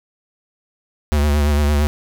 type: tone with vibrato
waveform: square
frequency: 73.42 Hz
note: D2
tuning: in tune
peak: -14 dBFS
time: 1.12-1.87 s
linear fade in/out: 0 ms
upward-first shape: triangle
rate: 8.8 Hz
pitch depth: 54 cents each way
effects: none